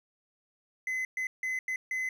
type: tone bursts at uneven times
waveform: triangle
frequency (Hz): 2036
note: C7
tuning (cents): -48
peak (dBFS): -28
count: 5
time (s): 0.87-1.05 / 1.17-1.27 / 1.43-1.59 / 1.68-1.76 / 1.91-2.09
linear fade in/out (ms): 2
effects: none